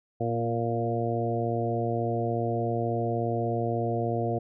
harmonic tone with a mistuned harmonic, 116.54 Hz, A#2, in tune, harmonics 1 / 2 / 3 / 4 / 5 / 6, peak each -30 / -34 / -33 / -32 / -35 / -32 dBFS, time 0.2-4.39 s, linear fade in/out 10 ms, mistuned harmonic 2, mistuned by +17 cents, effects none

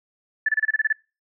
sine tone bursts, 1743 Hz, A6, 17 cents flat, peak -16 dBFS, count 9, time 0.46-0.927 s, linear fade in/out 5 ms, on 27 ms, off 28 ms, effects noise-tail reverb RT60 0.3 s tail -24 dB re dry

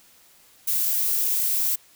violet noise, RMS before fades -23 dBFS, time 0.67-1.76 s, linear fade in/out 10 ms, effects white hiss -55 dBFS RMS until 1.95 s

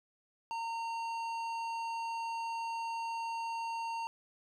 sine tone with tanh clipping, 917 Hz, A#5, 29 cents flat, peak -37 dBFS, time 0.51-4.07 s, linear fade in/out 0 ms, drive 13 dB, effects none

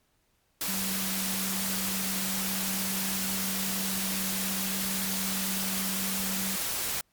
sine tone in noise, 191.4 Hz, G3, 41 cents flat, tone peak -34 dBFS, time 0.68-6.56 s, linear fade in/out 2 ms, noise white, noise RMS -31 dBFS, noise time 0.61-7.01 s, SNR -6 dB, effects pink hiss -71 dBFS RMS until 7.12 s + MP3 96 kbps

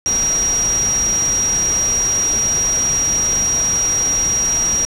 sine tone in noise, 5710 Hz, F8, 37 cents sharp, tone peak -14 dBFS, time 0.06-4.85 s, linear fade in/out 0 ms, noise pink, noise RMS -26 dBFS, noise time 0.06-4.85 s, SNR +9 dB, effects low-pass 11000 Hz 12 dB/octave

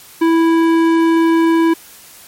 sine tone with tanh clipping, 329.4 Hz, E4, 1 cent flat, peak -11 dBFS, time 0.21-1.74 s, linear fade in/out 10 ms, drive 15 dB, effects white hiss -40 dBFS RMS until 2.27 s + MP3 64 kbps

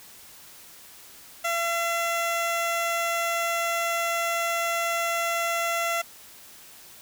15% pulse tone, 678 Hz, E5, 49 cents sharp, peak -18 dBFS, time 1.44-6.02 s, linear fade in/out 10 ms, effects white hiss -48 dBFS RMS until 7.01 s

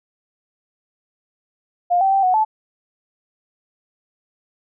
sine tone with pitch steps, 707 / 774 / 781 / 737 / 869 Hz, F5 / G5 / G5 / F#5 / A5, +21 / -22 / -7 / -7 / -22 cents, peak -13 dBFS, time 1.9-2.45 s, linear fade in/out 20 ms, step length 110 ms, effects none

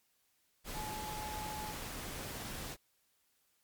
sine tone in noise, 853 Hz, G#5, 46 cents sharp, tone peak -42 dBFS, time 0.73-1.75 s, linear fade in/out 50 ms, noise pink, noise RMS -43 dBFS, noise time 0.64-2.77 s, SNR -2 dB, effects white hiss -75 dBFS RMS until 3.63 s + MP3 96 kbps

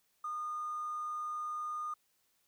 triangle tone with hard clipping, 1222 Hz, D#6, 32 cents flat, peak -36 dBFS, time 0.24-1.94 s, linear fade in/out 5 ms, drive 3 dB, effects white hiss -75 dBFS RMS until 2.47 s

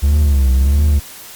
triangle tone with vibrato, 69.5 Hz, C#2, 5 cents sharp, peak -7 dBFS, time 0.02-1 s, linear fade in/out 20 ms, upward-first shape triangle, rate 1.5 Hz, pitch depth 150 cents each way, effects white hiss -35 dBFS RMS until 1.35 s + Opus 48 kbps

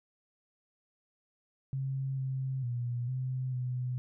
sine tone with pitch steps, 134.4 / 132.3 / 121 / 129.1 / 125.6 Hz, C3 / C3 / B2 / C3 / B2, +47 / +20 / -35 / -23 / +30 cents, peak -31 dBFS, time 1.73-3.98 s, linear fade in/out 0 ms, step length 450 ms, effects none

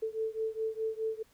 sine beating tone pair, 440 / 444.8 Hz, A4 / A4, 0 / +19 cents, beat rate 4.8 Hz, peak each -34 / -35 dBFS, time 0.02-1.23 s, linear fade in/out 10 ms, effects pink hiss -66 dBFS RMS until 1.33 s

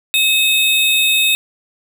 square tone pair together, 2574 / 3679 Hz, E7 / A#7, -42 / -24 cents, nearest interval tritone, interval 618 cents, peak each -15 dBFS, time 0.14-1.35 s, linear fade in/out 0 ms, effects none

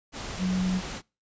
sine tone in noise, 185 Hz, F#3, in tune, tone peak -23 dBFS, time 0.38-0.82 s, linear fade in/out 50 ms, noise pink, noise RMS -36 dBFS, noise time 0.12-1.02 s, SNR +10 dB, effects noise-tail reverb RT60 0.3 s tail -25 dB re dry + resampled to 16000 Hz

